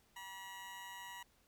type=tone with amplitude modulation; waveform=20% pulse; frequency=963 Hz; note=B5; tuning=44 cents flat; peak=-40 dBFS; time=0.16-1.23 s; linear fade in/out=5 ms; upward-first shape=sine; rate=188 Hz; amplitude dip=55%; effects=pink hiss -72 dBFS RMS until 1.47 s